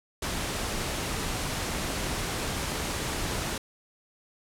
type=noise; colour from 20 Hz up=pink; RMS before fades=-31 dBFS; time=0.22-3.58 s; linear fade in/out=5 ms; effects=low-pass 11000 Hz 12 dB/octave